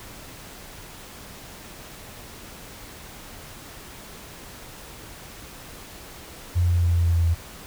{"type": "tone with pitch steps", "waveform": "sine", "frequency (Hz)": [88, 87.39, 86.79, 86.19, 85.59, 85, 84.42, 83.83], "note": ["F2", "F2", "F2", "F2", "F2", "F2", "E2", "E2"], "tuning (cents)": [14, 2, -10, -22, -34, -46, 42, 30], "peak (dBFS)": -17, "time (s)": [6.55, 7.35], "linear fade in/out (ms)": 20, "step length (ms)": 100, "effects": ["pink hiss -42 dBFS RMS until 7.66 s"]}